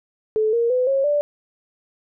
sine tone with pitch steps, 433.7 / 467.5 / 504 / 543.3 / 585.6 Hz, A4 / A#4 / B4 / C#5 / D5, -25 / +5 / +35 / -35 / -5 cents, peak -16 dBFS, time 0.36-1.21 s, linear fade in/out 0 ms, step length 170 ms, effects none

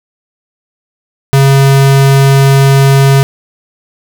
square tone, 136.9 Hz, C#3, 21 cents flat, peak -4 dBFS, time 1.33-3.23 s, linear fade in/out 0 ms, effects none

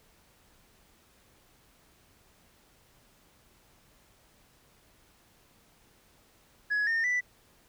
sine tone with pitch steps, 1682 / 1823.7 / 1977.3 Hz, G#6 / A#6 / B6, +22 / -38 / +2 cents, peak -23 dBFS, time 6.7-7.21 s, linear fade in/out 20 ms, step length 170 ms, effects tanh soft clip ceiling -24 dBFS + pink hiss -63 dBFS RMS until 7.68 s

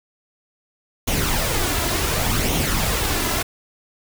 pink noise with flanger, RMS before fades -21 dBFS, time 1.07-3.43 s, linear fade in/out 10 ms, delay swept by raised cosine 0.31 to 3.01 ms, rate 0.68 Hz, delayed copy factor +0.5, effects none

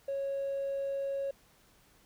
sine tone with hard clipping, 551 Hz, C#5, 11 cents flat, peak -32 dBFS, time 0.08-1.31 s, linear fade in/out 5 ms, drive 1 dB, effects pink hiss -64 dBFS RMS until 2.05 s

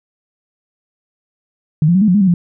sine tone with pitch steps, 153.4 / 173.1 / 189.5 / 215 / 179.2 / 207.6 / 190.5 / 173.8 Hz, D#3 / F3 / F#3 / A3 / F3 / G#3 / G3 / F3, -24 / -15 / +42 / -40 / +45 / 0 / -49 / -8 cents, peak -8 dBFS, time 1.82-2.34 s, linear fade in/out 2 ms, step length 65 ms, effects none

